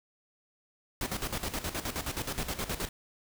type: noise with tremolo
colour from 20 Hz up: pink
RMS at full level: -33 dBFS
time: 1.01-2.89 s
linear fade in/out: 2 ms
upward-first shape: square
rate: 9.5 Hz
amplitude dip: 70%
effects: none